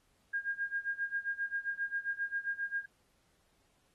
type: tone with tremolo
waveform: sine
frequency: 1619 Hz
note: G#6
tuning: 45 cents flat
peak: -30 dBFS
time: 0.33-2.86 s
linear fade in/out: 10 ms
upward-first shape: sine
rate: 7.5 Hz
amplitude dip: 90%
effects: pink hiss -73 dBFS RMS until 3.94 s + AAC 32 kbps